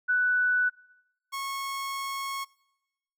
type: tone pair in turn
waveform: sine / sawtooth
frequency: 1487 / 1095.5 Hz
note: F#6 / C#6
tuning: +8 / -21 cents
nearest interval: perfect fourth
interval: 529 cents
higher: first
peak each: -21 / -28 dBFS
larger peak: first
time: 0.08-0.7 / 1.32-2.45 s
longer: second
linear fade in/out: 20 ms
effects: noise-tail reverb RT60 1.0 s tail -24 dB re dry